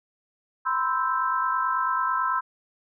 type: chord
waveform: sine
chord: C major seventh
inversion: third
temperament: equal with one note detuned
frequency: 987.8 / 1036.9 / 1318.5 / 1568 Hz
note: B5 / C6 / E6 / G6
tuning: 0 / -16 / 0 / 0 cents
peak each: -30 / -26 / -26 / -32 dBFS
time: 0.65-2.41 s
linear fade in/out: 20 ms
effects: none